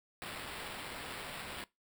violet noise with sample-and-hold, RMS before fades -44 dBFS, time 0.22-1.64 s, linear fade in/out 0 ms, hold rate 6300 Hz, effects noise-tail reverb RT60 0.2 s tail -21 dB re dry

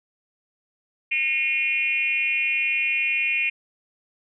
sine tone with frequency modulation, 2440 Hz, D#7, 34 cents flat, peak -20 dBFS, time 1.11-3.5 s, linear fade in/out 10 ms, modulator 289 Hz, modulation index 0.91, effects none

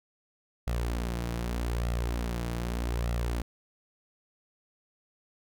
sawtooth tone with flanger, 58.8 Hz, A#1, 16 cents sharp, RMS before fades -31 dBFS, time 0.67-3.42 s, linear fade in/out 5 ms, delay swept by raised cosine 1.5 to 6.3 ms, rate 0.82 Hz, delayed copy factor +0.5, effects none

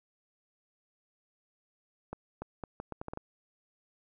accelerating click train, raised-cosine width 1 ms, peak -24 dBFS, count 9, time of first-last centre 2.13-3.174 s, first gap 290 ms, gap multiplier 0.75, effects none

